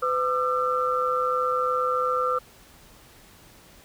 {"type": "tone cluster", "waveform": "sine", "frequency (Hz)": [504, 1200, 1343], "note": ["B4", "D6", "E6"], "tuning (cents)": [35, 37, 32], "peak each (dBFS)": -26, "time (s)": [0.02, 2.39], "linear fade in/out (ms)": 10, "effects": ["pink hiss -52 dBFS RMS until 3.84 s"]}